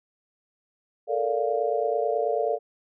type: chord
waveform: sine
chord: Bb major seventh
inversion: third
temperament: just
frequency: 437 / 466.2 / 582.7 / 699.2 Hz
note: A4 / Bb4 / D5 / F5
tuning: -12 / 0 / -14 / +2 cents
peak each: -28 dBFS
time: 1.07-2.59 s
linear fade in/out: 50 ms
effects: none